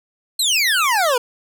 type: exponential sweep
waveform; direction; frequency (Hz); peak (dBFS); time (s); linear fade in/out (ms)
25% pulse; down; 4256 to 466.2; -11; 0.39-1.18; 5
effects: none